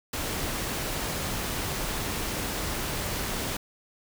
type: noise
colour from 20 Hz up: pink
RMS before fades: -31 dBFS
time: 0.13-3.57 s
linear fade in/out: 5 ms
effects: none